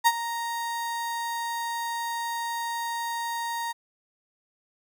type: tone with ADSR envelope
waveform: 35% pulse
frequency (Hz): 932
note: A#5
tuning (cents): -1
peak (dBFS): -13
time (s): 0.04-3.73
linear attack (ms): 28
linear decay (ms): 46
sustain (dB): -14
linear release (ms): 20
effects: none